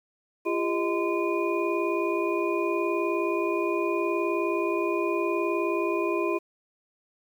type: tone cluster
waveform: sine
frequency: 342.9 / 402.1 / 625 / 1025 / 2451 Hz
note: F4 / G4 / D#5 / C6 / D#7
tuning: -32 / +44 / +8 / -36 / -27 cents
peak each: -27 / -29 / -33 / -32 / -35 dBFS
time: 0.45-6.39 s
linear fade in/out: 20 ms
effects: 9-bit